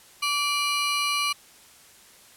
25% pulse ring-modulated tone, 1760 Hz, A6, in tune, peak -16 dBFS, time 0.22-1.33 s, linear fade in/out 10 ms, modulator 605 Hz, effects white hiss -52 dBFS RMS until 2.36 s + low-pass 12000 Hz 12 dB/octave

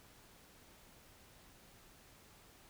silence, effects pink hiss -62 dBFS RMS until 2.69 s

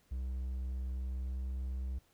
triangle tone with pitch glide, 64 to 64.48 Hz, C2 to C2, -38 to -25 cents, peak -33 dBFS, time 0.11-1.99 s, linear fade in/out 10 ms, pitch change +13 cents, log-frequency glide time 1.04-1.37 s, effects pink hiss -70 dBFS RMS until 2.13 s

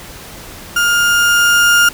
35% pulse tone with level ramp, 1412 Hz, F6, 19 cents sharp, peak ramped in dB -9 to -5 dBFS, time 0.76-1.89 s, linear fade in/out 5 ms, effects pink hiss -33 dBFS RMS until 1.93 s

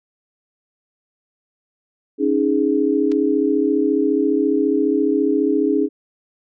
sine chord, C# suspended second, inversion none, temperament just, 277.2 / 311.8 / 415.8 Hz, C#4 / D#4 / G#4, 0 / +4 / +2 cents, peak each -19 dBFS, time 2.18-5.89 s, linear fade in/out 50 ms
clicks, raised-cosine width 0.2 ms, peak -21 dBFS, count 2, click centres 3.117 / 3.12 s
effects none

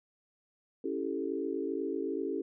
sine chord, A dominant seventh, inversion first, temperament equal, 277.2 / 329.6 / 392 / 440 Hz, C#4 / E4 / G4 / A4, 0 / 0 / 0 / 0 cents, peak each -37 / -37 / -36 / -38 dBFS, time 0.84-2.42 s, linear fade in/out 5 ms, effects none

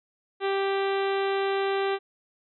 harmonic tone, 392 Hz, G4, in tune, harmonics 1 / 2 / 3 / 4 / 5 / 6 / 7 / 8 / 9 / 10, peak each -25 / -31 / -35 / -37 / -39 / -41 / -42 / -43 / -44 / -45 dBFS, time 0.4-1.99 s, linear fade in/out 50 ms, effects none

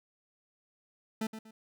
40% pulse tone with echo, 220 Hz, A3, in tune, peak -30 dBFS, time 1.21-1.27 s, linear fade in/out 5 ms, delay 120 ms, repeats 2, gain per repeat -10 dB, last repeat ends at 1.51 s, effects none

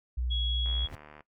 sine tone with vibrato, 60.9 Hz, B1, 24 cents flat, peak -28 dBFS, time 0.17-0.86 s, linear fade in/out 10 ms, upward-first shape sine, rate 3.1 Hz, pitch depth 17 cents each way
sine tone, 3331 Hz, G#7, 4 cents sharp, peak -31 dBFS, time 0.3-0.88 s, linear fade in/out 20 ms
click train, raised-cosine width 0.5 ms, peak -33 dBFS, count 42, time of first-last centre 0.66-1.207 s, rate 75 Hz
brown noise with exponential growth, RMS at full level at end -34 dBFS, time 0.82-0.95 s, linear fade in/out 1 ms, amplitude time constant 27 ms
effects noise-tail reverb RT60 0.1 s tail -19 dB re dry

